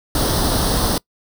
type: noise with comb filter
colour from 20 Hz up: pink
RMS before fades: -18 dBFS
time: 0.15-0.98 s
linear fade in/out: 2 ms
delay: 0.21 ms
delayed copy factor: +0.75
effects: noise-tail reverb RT60 0.1 s tail -24 dB re dry